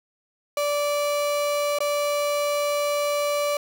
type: tone with dropouts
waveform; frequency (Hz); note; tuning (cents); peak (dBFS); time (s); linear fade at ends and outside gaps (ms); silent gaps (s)
35% pulse; 582; D5; -16; -20; 0.57-3.57; 2; 1.787-1.804
effects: none